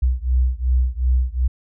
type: beating tone pair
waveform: sine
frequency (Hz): 61.74 / 64.44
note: B1 / C2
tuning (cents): 0 / -26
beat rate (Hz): 2.7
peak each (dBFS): -18 / -19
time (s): 0.02-1.48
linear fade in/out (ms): 10
effects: none